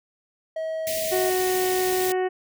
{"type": "tone", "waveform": "triangle", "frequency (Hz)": 640, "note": "D#5", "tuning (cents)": 49, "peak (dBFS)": -24, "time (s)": [0.56, 1.3], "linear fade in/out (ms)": 5}
{"type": "band-stop noise", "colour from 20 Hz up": "white", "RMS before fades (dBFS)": -30, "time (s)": [0.87, 2.12], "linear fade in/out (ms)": 0, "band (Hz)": [700, 1800], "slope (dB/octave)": 96}
{"type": "harmonic tone", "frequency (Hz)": 370, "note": "F#4", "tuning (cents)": 0, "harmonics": [1, 2, 3, 4, 5, 6, 7, 8], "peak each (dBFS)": [-22, -28, -41, -42, -35, -46, -48, -48], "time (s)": [1.11, 2.29], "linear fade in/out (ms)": 20}
{"effects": []}